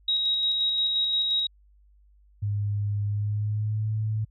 sine tone with tremolo, 3807 Hz, A#7, 36 cents sharp, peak -21 dBFS, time 0.08-1.47 s, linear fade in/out 5 ms, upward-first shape square, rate 5.7 Hz, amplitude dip 25%
sine tone with pitch glide, 102.7 to 108.49 Hz, G#2 to A2, -19 to -24 cents, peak -24 dBFS, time 2.42-4.25 s, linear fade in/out 10 ms, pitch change +95 cents, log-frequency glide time 3.05-3.91 s
effects added 50 Hz sine -55 dBFS peak until 4.3 s

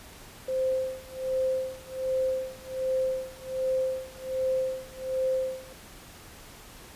sine tone with tremolo, 521 Hz, C5, 7 cents flat, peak -23 dBFS, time 0.48-5.73 s, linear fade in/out 5 ms, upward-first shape sine, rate 1.3 Hz, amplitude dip 95%, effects pink hiss -48 dBFS RMS until 6.95 s + resampled to 32000 Hz

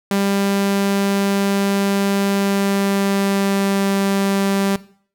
sawtooth tone with pitch glide, 198.3 to 196.82 Hz, G3 to G3, +20 to +7 cents, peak -12 dBFS, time 0.11-4.76 s, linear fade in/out 2 ms, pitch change -13 cents, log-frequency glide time 2.3-3.97 s, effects noise-tail reverb RT60 0.5 s tail -18 dB re dry

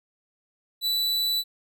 45% pulse tone, 3966 Hz, B7, 7 cents sharp, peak -23 dBFS, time 0.81-1.44 s, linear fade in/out 50 ms, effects none

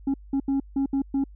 sine tone bursts at uneven times, 273.8 Hz, C#4, 21 cents flat, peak -18 dBFS, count 6, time 0.07-0.14 / 0.33-0.4 / 0.48-0.6 / 0.76-0.86 / 0.93-1.02 / 1.14-1.24 s, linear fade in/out 5 ms, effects tanh soft clip ceiling -20 dBFS + added 50 Hz sine -43 dBFS peak until 1.35 s

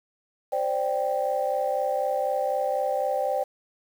sine chord, C suspended second, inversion none, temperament equal, 523.3 / 587.3 / 784 Hz, C5 / D5 / G5, 0 / 0 / 0 cents, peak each -27 dBFS, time 0.52-3.44 s, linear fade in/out 10 ms, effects tanh soft clip ceiling -14 dBFS + 8-bit

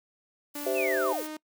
blue noise, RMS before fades -40 dBFS, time 0.54-1.28 s, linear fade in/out 20 ms
sawtooth tone with pitch glide, 290.9 to 308.2 Hz, D4 to D#4, -16 to -16 cents, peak -32 dBFS, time 0.55-1.37 s, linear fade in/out 5 ms, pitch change +100 cents, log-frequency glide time 0.69-1.23 s
sine chord, C major, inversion second, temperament equal with one note detuned, 388.2 / 523.3 / 659.3 Hz, G4 / C5 / E5, -17 / 0 / 0 cents, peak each -30 dBFS, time 0.66-1.13 s, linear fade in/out 5 ms
sine linear sweep, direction down, 2794 to 309.5 Hz, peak -29 dBFS, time 0.74-1.24 s, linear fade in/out 50 ms
effects noise-tail reverb RT60 0.1 s tail -24 dB re dry

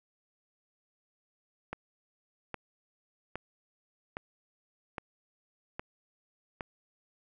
click train, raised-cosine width 0.5 ms, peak -21 dBFS, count 7, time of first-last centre 1.73-6.608 s, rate 1.23 Hz, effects none

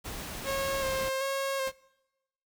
pink noise, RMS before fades -39 dBFS, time 0.04-1.1 s, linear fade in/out 20 ms
sawtooth tone with vibrato, 538 Hz, C5, 48 cents sharp, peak -25 dBFS, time 0.44-1.72 s, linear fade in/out 50 ms, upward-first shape square, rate 1.3 Hz, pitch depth 22 cents each way
pink noise with exponential decay, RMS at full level -36 dBFS, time 1.67-1.75 s, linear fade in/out 5 ms, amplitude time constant 16 ms
effects noise-tail reverb RT60 1.0 s tail -25 dB re dry

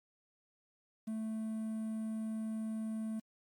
triangle tone with quantisation, 220 Hz, A3, in tune, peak -34 dBFS, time 1.07-3.2 s, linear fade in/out 10 ms, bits 10, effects AAC 64 kbps

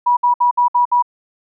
sine tone bursts, 972 Hz, B5, 28 cents flat, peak -10 dBFS, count 6, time 0.06-1.025 s, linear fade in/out 10 ms, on 110 ms, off 61 ms, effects none

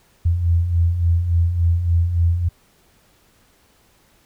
sine beating tone pair, 82.41 / 85.91 Hz, E2 / F2, 0 / -28 cents, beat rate 3.5 Hz, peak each -23 / -15 dBFS, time 0.25-2.49 s, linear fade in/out 10 ms, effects pink hiss -57 dBFS RMS until 4.25 s

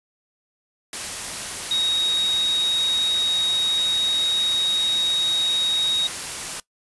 sine tone in noise, 3773 Hz, A#7, 20 cents sharp, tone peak -19 dBFS, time 1.71-6.07 s, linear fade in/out 2 ms, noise white, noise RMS -30 dBFS, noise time 0.93-6.6 s, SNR +8 dB, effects noise-tail reverb RT60 0.1 s tail -20 dB re dry + resampled to 24000 Hz

